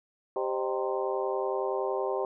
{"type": "harmonic tone with a mistuned harmonic", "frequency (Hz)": 130.81, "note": "C3", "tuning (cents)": 0, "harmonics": [3, 4, 5, 6, 7, 8], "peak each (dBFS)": [-31, -33, -35, -37, -38, -39], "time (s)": [0.36, 2.25], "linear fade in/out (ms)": 2, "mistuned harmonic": 5, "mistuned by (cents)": -110, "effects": []}